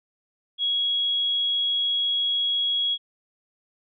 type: tone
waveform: sine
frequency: 3322 Hz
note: G#7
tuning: in tune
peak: -21 dBFS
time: 0.58-2.98 s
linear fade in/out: 50 ms
effects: none